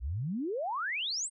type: exponential sweep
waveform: sine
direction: up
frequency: 55 to 8880 Hz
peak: -31 dBFS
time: 0-1.3 s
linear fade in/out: 50 ms
effects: none